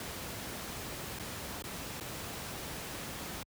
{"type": "noise with dropouts", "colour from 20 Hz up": "pink", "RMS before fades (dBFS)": -41, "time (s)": [0, 3.43], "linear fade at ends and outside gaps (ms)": 2, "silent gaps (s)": [[1.189, 1.196], [1.623, 1.639], [2, 2.008]], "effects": ["high-pass 60 Hz 12 dB/octave"]}